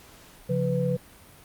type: tone cluster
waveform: sine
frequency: 137.7 / 175.2 / 497.1 Hz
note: C#3 / F3 / B4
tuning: -11 / +6 / +11 cents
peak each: -27 dBFS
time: 0.49-0.97 s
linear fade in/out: 10 ms
effects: pink hiss -51 dBFS RMS until 1.44 s + Opus 48 kbps